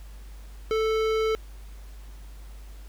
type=tone with hard clipping; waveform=sine; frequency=440 Hz; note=A4; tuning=in tune; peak=-24 dBFS; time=0.71-1.35 s; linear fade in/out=0 ms; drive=16 dB; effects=added 50 Hz sine -40 dBFS peak until 2.88 s + pink hiss -55 dBFS RMS until 2.88 s